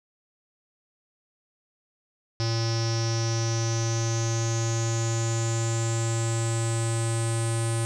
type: tone with low-pass filter sweep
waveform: square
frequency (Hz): 114.5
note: A#2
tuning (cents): -31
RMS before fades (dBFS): -26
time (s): 2.4-7.85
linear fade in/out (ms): 0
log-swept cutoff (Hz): 5300 to 8900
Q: 9.9
effects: none